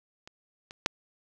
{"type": "clicks", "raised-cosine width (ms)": 0.2, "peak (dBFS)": [-28, -26, -6], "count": 3, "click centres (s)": [0.275, 0.709, 0.861], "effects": []}